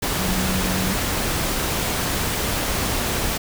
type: tone in noise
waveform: sine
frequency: 186.9 Hz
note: F#3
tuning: 18 cents sharp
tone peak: -24 dBFS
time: 0.18-0.94 s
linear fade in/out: 10 ms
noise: pink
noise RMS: -23 dBFS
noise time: 0.02-3.38 s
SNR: -4 dB
effects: none